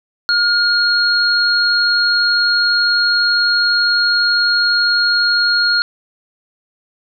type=tone pair together; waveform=sine; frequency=1426 / 4278 Hz; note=F6 / C8; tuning=+36 / +38 cents; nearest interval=octave + perfect fifth; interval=1902 cents; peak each=-14 dBFS; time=0.29-5.82 s; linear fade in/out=0 ms; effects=none